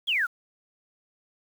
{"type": "exponential sweep", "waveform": "sine", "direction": "down", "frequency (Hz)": [3461, 1318], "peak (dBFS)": -22, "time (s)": [0.07, 0.27], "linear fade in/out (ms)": 20, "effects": ["8-bit"]}